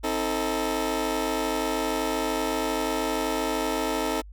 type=chord; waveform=20% pulse; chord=A diminished; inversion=first; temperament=just; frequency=264 / 316.8 / 440 Hz; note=C4 / Eb4 / A4; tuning=+16 / +31 / 0 cents; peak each=-26 / -24 / -24 dBFS; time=0.03-4.22 s; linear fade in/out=20 ms; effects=added 50 Hz sine -41 dBFS peak until 4.32 s